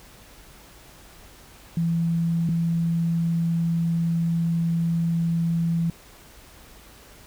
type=tone pair in turn; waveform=sine; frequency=167.2 / 167.2 Hz; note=E3 / E3; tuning=+25 / +25 cents; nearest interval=unison; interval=0 cents; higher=neither; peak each=-20 dBFS; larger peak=neither; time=1.77-2.49 / 2.49-5.9 s; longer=second; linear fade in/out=2 ms; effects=added 50 Hz sine -54 dBFS peak until 7.26 s + pink hiss -49 dBFS RMS until 7.26 s